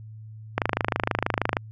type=click train; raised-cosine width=0.5 ms; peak=-6 dBFS; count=27; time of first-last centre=0.58-1.569 s; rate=26.3 Hz; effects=added 109 Hz sine -39 dBFS peak until 1.71 s